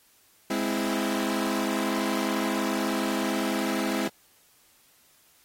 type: chord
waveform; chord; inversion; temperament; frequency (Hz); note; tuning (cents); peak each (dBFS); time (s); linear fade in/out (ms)
sawtooth; Ab augmented; none; equal with one note detuned; 207.7 / 259.7 / 329.6; Ab3 / C4 / E4; 0 / -13 / 0; -26; 0.5-4.08; 5
effects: white hiss -61 dBFS RMS until 5.44 s + AAC 48 kbps